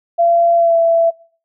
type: tone with pitch glide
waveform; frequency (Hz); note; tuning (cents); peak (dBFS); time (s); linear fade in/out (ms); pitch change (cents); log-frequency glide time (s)
sine; 682 to 667.2; F5 to E5; -41 to +21; -9; 0.18-1.11; 20; -38; 0.55-0.76
effects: noise-tail reverb RT60 0.5 s tail -24 dB re dry